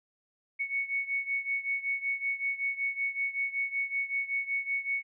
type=beating tone pair; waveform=sine; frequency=2217 / 2222.3 Hz; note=C#7 / C#7; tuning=0 / +4 cents; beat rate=5.3 Hz; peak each=-31 / -34 dBFS; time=0.59-5.03 s; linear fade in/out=20 ms; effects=none